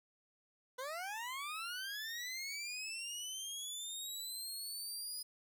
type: linear sweep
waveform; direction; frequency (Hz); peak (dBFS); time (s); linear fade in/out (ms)
20% pulse; up; 490.9 to 4978; -36; 0.78-5.23; 10
effects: 12-bit